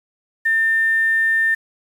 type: tone with quantisation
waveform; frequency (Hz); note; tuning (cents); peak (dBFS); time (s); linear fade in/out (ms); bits
sine; 1800; A6; +39; -14; 0.45-1.55; 10; 7
effects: none